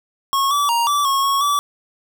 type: tone with pitch steps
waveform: square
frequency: 1094 / 1152 / 937 / 1159 / 1093 / 1104 / 1153 Hz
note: C#6 / D6 / A#5 / D6 / C#6 / C#6 / D6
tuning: -23 / -34 / +9 / -23 / -25 / -7 / -32 cents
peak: -16 dBFS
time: 0.33-1.59 s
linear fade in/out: 0 ms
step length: 180 ms
effects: none